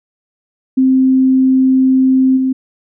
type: tone with level steps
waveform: sine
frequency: 261.6 Hz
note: C4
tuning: in tune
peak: -7 / -11 dBFS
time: 0.77-2.53 s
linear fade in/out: 10 ms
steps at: 2.36 s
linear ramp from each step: 20 ms
effects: none